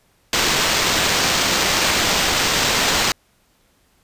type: noise with sample-and-hold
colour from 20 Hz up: violet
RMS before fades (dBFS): -18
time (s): 0.33-3.12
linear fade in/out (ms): 2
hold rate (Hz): 11025
effects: pink hiss -60 dBFS RMS until 4.03 s + resampled to 32000 Hz